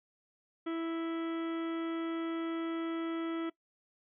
harmonic tone, 329.6 Hz, E4, in tune, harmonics 1 / 2 / 3 / 4 / 5 / 6 / 7 / 8 / 9 / 10, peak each -33 / -46 / -53 / -44 / -58 / -51 / -57 / -62 / -61 / -54 dBFS, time 0.66-3.5 s, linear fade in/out 10 ms, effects noise-tail reverb RT60 0.1 s tail -20 dB re dry

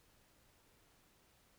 silence, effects pink hiss -70 dBFS RMS until 1.58 s

